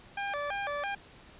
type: tone with vibrato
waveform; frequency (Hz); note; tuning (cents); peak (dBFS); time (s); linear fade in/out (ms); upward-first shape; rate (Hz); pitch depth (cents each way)
20% pulse; 682; F5; -41; -27; 0.17-0.95; 5; square; 3; 280
effects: pink hiss -54 dBFS RMS until 1.39 s + resampled to 8000 Hz